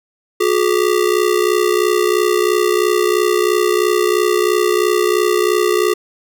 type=ring-modulated tone; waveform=square; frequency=393.2 Hz; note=G4; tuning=5 cents sharp; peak=-10 dBFS; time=0.4-5.94 s; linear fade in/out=10 ms; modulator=31.5 Hz; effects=none